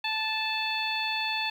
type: harmonic tone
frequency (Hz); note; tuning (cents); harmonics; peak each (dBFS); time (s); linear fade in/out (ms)
876; A5; -8; 1 / 2 / 3 / 4 / 5; -33 / -36 / -31 / -34 / -36; 0.04-1.5; 5
effects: 9-bit